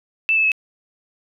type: tone with pitch steps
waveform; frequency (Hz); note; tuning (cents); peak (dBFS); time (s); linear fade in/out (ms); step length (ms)
sine; 2645 / 2615 / 2585; E7 / E7 / E7; +5 / -15 / -34; -14; 0.29-0.518; 0; 76
effects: none